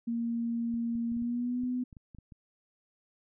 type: tone with pitch glide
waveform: sine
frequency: 233.1 to 249.8 Hz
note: A#3 to B3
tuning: 0 to +20 cents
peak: -29 dBFS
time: 0.07-1.84 s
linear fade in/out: 10 ms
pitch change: +120 cents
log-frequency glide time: 1.1-1.64 s
type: clicks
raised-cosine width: 5 ms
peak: -37 dBFS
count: 11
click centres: 0.74 / 0.954 / 1.119 / 1.167 / 1.222 / 1.636 / 1.928 / 1.968 / 2.148 / 2.186 / 2.322 s
effects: none